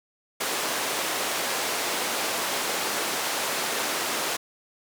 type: band-pass noise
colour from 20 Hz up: pink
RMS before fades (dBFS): -28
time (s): 0.4-4.37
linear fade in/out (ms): 10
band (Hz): 430 to 13000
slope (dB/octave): 12
effects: none